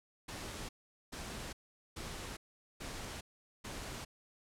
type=noise bursts; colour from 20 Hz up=pink; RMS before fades=-44 dBFS; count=5; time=0.28-4.05 s; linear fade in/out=10 ms; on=410 ms; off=430 ms; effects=low-pass 10000 Hz 12 dB/octave